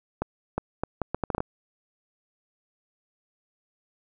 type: accelerating click train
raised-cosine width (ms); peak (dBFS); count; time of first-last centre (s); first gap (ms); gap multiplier
1; -12; 10; 0.22-1.404; 360; 0.71
effects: none